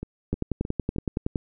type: two click trains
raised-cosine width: 3 ms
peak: -12 / -19 dBFS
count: 12 / 4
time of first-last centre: 0.33-1.358 / 0.03-0.962 s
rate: 10.7 / 3.22 Hz
effects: none